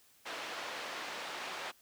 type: band-pass noise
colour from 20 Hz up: pink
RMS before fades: -42 dBFS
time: 0.25-1.72 s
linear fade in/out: 20 ms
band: 590 to 4100 Hz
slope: 12 dB/octave
effects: white hiss -65 dBFS RMS until 1.81 s

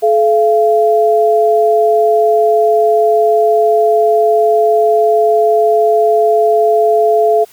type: tone pair together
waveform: sine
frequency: 430.2 / 683.7 Hz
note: A4 / F5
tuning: -39 / -37 cents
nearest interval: minor sixth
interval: 802 cents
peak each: -10 dBFS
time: 0.02-7.45 s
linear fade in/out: 20 ms
effects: white hiss -44 dBFS RMS until 7.52 s

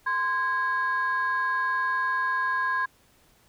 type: tone pair together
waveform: sine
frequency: 1037 / 1642.4 Hz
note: C6 / G#6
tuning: -16 / -20 cents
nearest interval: minor sixth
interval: 796 cents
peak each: -25 / -25 dBFS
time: 0.06-2.86 s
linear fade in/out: 10 ms
effects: tanh soft clip ceiling -18 dBFS + pink hiss -61 dBFS RMS until 3.48 s

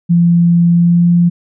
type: tone with pitch glide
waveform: sine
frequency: 171.4 to 173.19 Hz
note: F3 to F3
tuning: -32 to -14 cents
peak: -6 dBFS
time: 0.09-1.3 s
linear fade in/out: 20 ms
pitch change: +18 cents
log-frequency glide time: 0.7-1.1 s
effects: none

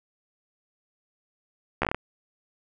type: slowing click train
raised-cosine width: 0.5 ms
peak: -9 dBFS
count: 7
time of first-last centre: 1.82-1.946 s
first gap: 13 ms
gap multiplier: 1.19
effects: none

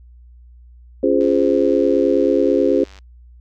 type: chord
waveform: sine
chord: Db major seventh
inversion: none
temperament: just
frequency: 277.2 / 346.5 / 415.8 / 519.7 Hz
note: Db4 / F4 / Ab4 / C5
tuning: 0 / -14 / +2 / -12 cents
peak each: -18 dBFS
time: 1.03-2.84 s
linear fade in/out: 5 ms
type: click train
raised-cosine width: 0.2 ms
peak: -26 dBFS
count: 172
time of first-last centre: 1.21-2.988 s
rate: 96.2 Hz
effects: noise-tail reverb RT60 0.1 s tail -26 dB re dry + added 60 Hz sine -41 dBFS peak until 3.4 s

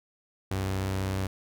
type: tone pair together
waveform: sawtooth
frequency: 63.9 / 95.74 Hz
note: C2 / G2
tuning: -40 / -40 cents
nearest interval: perfect fifth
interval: 700 cents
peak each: -34 / -24 dBFS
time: 0.51-1.27 s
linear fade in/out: 5 ms
effects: none

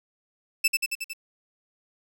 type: tone with echo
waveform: sawtooth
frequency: 2637 Hz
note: E7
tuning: in tune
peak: -14 dBFS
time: 0.64-0.68 s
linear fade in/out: 10 ms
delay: 91 ms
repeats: 5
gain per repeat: -3 dB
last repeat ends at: 1.135 s
effects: 9-bit

